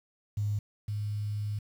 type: tone pair in turn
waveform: sine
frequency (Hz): 103.83 / 104.37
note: G#2 / G#2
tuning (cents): 0 / +9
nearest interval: unison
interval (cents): 9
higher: second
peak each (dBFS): -27 / -30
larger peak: first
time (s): 0.37-0.59 / 0.88-1.59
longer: second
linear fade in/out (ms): 5
effects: 9-bit